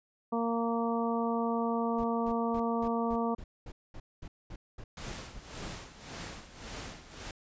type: harmonic tone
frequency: 231.4 Hz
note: A#3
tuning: 13 cents flat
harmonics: 1 / 2 / 3 / 4 / 5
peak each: -31 / -34 / -36 / -37 / -38 dBFS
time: 0.32-3.35 s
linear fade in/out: 10 ms
type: noise bursts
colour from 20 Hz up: brown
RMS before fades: -43 dBFS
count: 14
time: 1.98-5.68 s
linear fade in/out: 5 ms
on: 60 ms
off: 220 ms
type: noise with tremolo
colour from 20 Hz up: pink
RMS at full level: -41 dBFS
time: 4.97-7.31 s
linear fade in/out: 2 ms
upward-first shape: sine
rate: 1.8 Hz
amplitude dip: 75%
effects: resampled to 16000 Hz